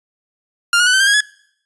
sawtooth tone with pitch steps, 1400 / 1445.2 / 1491.8 / 1540 / 1589.7 / 1641 / 1694 Hz, F6 / F#6 / F#6 / G6 / G6 / G#6 / G#6, +4 / -41 / +14 / -31 / +24 / -21 / +34 cents, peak -7 dBFS, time 0.73-1.206 s, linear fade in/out 2 ms, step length 68 ms, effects noise-tail reverb RT60 0.7 s tail -24 dB re dry + resampled to 24000 Hz

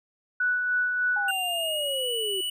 sine tone with tremolo, 1480 Hz, F#6, in tune, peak -21 dBFS, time 0.4-1.31 s, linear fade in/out 5 ms, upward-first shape sine, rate 3.3 Hz, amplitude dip 35%
sine linear sweep, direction down, 830.6 to 370 Hz, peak -30 dBFS, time 1.16-2.41 s, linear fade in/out 5 ms
square tone with pitch glide, 2794 to 2952 Hz, F7 to F#7, 0 to -5 cents, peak -28 dBFS, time 1.28-2.5 s, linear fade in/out 5 ms, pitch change +95 cents, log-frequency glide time 1.43-2.09 s
effects none

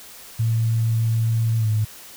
sine tone with pitch glide, 113.4 to 107.9 Hz, A#2 to A2, -47 to -33 cents, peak -17 dBFS, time 0.39-1.85 s, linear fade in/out 10 ms, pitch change -86 cents, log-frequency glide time 1.58-1.68 s, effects white hiss -42 dBFS RMS until 2.16 s

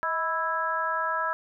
harmonic tone with a mistuned harmonic, 329.6 Hz, E4, in tune, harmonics 2 / 3 / 4 / 5, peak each -34 / -30 / -29 / -31 dBFS, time 0.03-1.33 s, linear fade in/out 0 ms, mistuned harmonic 2, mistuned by -57 cents, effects none

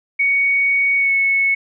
sine tone with pitch glide, 2234 to 2203 Hz, C#7 to C#7, +13 to -11 cents, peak -13 dBFS, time 0.19-1.55 s, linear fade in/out 10 ms, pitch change -24 cents, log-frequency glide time 0.97-1.12 s, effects none

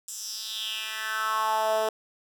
10% pulse tone with high-pass filter sweep, 218.7 Hz, A3, 10 cents flat, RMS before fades -29 dBFS, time 0.08-1.89 s, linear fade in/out 2 ms, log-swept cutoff 7400 to 510 Hz, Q 4, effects none

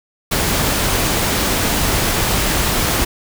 pink noise, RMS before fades -17 dBFS, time 0.31-3.05 s, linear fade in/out 10 ms, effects none

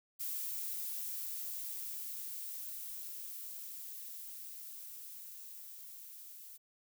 violet noise with level ramp, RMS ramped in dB -39 to -52 dBFS, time 0.19-6.58 s, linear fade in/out 20 ms, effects none

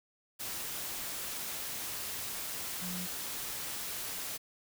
sine tone in noise, 180 Hz, F#3, 47 cents flat, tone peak -39 dBFS, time 2.81-3.07 s, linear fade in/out 20 ms, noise white, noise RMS -39 dBFS, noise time 0.39-4.38 s, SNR -3 dB, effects none

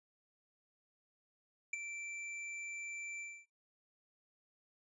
square tone with ADSR envelope, 2341 Hz, D7, 6 cents flat, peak -33 dBFS, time 1.73-3.46 s, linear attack 5 ms, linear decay 14 ms, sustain -10 dB, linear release 260 ms, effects noise-tail reverb RT60 0.2 s tail -26 dB re dry + resampled to 22050 Hz

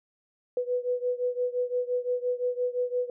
sine beating tone pair, 492.5 / 498.3 Hz, B4 / B4, -5 / +15 cents, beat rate 5.8 Hz, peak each -28 / -30 dBFS, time 0.57-3.1 s, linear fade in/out 2 ms, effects none

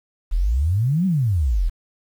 sine exponential two-way sweep, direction up then down, 36.26 to 196 to 36.26 Hz, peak -16 dBFS, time 0.31-1.7 s, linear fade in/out 20 ms, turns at 1.06 s, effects 8-bit

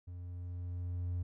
triangle tone with level ramp, 88.6 Hz, F2, 25 cents sharp, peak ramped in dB -41 to -30 dBFS, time 0.07-1.23 s, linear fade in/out 10 ms, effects tanh soft clip ceiling -27 dBFS

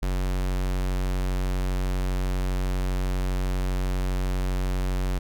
square tone, 46.25 Hz, F#1, in tune, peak -24 dBFS, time 0.02-5.19 s, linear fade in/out 10 ms, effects none

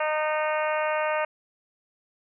harmonic tone with a mistuned harmonic, 307.1 Hz, D#4, 23 cents flat, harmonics 2 / 3 / 4 / 5 / 6 / 7 / 8 / 9, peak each -26 / -30 / -32 / -34 / -36 / -37 / -38 / -39 dBFS, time 0-1.25 s, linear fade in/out 5 ms, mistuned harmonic 7, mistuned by +22 cents, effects none

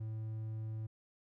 triangle tone, 109.9 Hz, A2, 2 cents flat, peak -36 dBFS, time 0-0.87 s, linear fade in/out 10 ms, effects none

